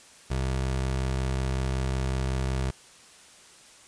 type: tone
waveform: 25% pulse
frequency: 65.41 Hz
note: C2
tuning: in tune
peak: -22 dBFS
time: 0.3-2.71 s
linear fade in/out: 10 ms
effects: white hiss -52 dBFS RMS until 3.87 s + resampled to 22050 Hz